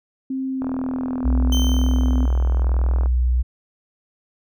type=tone with pitch glide; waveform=sine; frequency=264.3 to 254.4 Hz; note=C4 to C4; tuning=+18 to -48 cents; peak=-22 dBFS; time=0.3-2.26 s; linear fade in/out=5 ms; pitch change=-66 cents; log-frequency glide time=0.48-1.27 s
type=click train; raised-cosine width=1 ms; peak=-18 dBFS; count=101; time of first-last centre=0.62-3.059 s; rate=41 Hz
type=tone; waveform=sine; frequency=61.74 Hz; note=B1; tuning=in tune; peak=-15 dBFS; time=1.24-3.43 s; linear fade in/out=20 ms
type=tone with exponential decay; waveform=30% pulse; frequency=3092 Hz; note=G7; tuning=24 cents flat; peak=-20 dBFS; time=1.52-2.63 s; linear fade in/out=5 ms; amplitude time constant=240 ms
effects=none